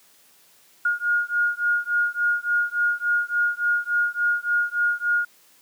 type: beating tone pair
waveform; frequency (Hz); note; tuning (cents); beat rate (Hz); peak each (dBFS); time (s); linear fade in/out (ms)
sine; 1427 / 1430.5; F6 / F6; +37 / +41; 3.5; -23; 0.85-5.25; 5
effects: white hiss -56 dBFS RMS until 5.61 s + high-pass 150 Hz 12 dB/octave